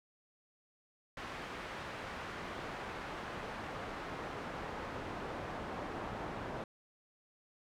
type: noise with band-pass filter sweep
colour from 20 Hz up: brown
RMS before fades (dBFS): -43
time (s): 1.17-6.64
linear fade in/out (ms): 2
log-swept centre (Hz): 1800 to 920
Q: 0.71
effects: none